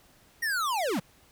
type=linear sweep; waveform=square; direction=down; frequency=1900 to 147.3 Hz; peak=-27 dBFS; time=0.42-1 s; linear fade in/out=10 ms; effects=pink hiss -60 dBFS RMS until 1.31 s